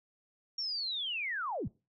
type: linear sweep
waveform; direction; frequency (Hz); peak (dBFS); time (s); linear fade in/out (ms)
sine; down; 5588 to 66.1; -33; 0.58-1.68; 5
effects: noise-tail reverb RT60 0.3 s tail -23 dB re dry